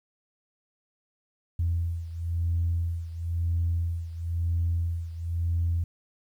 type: beating tone pair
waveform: sine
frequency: 84.4 / 85.39 Hz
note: E2 / F2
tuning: +41 / -38 cents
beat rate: 0.99 Hz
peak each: -26 / -30 dBFS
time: 1.59-5.84 s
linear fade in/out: 5 ms
effects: tanh soft clip ceiling -18 dBFS + 10-bit